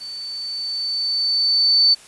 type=tone with level ramp; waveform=sine; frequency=4525 Hz; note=C#8; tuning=35 cents sharp; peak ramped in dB=-30 to -10 dBFS; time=0-1.95 s; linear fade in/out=20 ms; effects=white hiss -45 dBFS RMS until 2.07 s + resampled to 24000 Hz